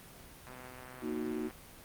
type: click train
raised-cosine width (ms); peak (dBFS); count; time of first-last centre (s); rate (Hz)
0.5; -34; 133; 0.47-1.509; 127
type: chord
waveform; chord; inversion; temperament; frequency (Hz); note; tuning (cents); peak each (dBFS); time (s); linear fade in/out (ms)
sine; D# minor; second; equal; 233.1 / 311.1 / 370; A#3 / D#4 / F#4; 0 / 0 / 0; -38; 1.01-1.51; 50
effects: pink hiss -53 dBFS RMS until 1.84 s + Opus 32 kbps